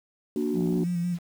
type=chord; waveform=sine; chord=Bb augmented; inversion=none; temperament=equal; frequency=233.1 / 293.7 / 370 Hz; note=Bb3 / D4 / F#4; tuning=0 / 0 / 0 cents; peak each=-28 dBFS; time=0.36-0.84 s; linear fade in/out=2 ms
type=tone with vibrato; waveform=sine; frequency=174.61 Hz; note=F3; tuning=in tune; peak=-24 dBFS; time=0.53-1.19 s; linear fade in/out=50 ms; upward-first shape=square; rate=5.9 Hz; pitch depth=27 cents each way
effects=tanh soft clip ceiling -17 dBFS + 8-bit